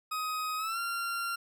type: tone with pitch glide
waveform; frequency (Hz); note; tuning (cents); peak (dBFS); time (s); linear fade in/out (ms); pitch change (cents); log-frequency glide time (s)
40% pulse; 1258 to 1379.8; D#6 to F6; +19 to -21; -31; 0.11-1.36; 10; +160; 0.57-0.79
effects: none